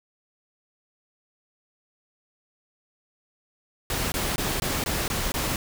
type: noise bursts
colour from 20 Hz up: pink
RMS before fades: -27 dBFS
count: 7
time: 3.9-5.56 s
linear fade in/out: 2 ms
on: 220 ms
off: 20 ms
effects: none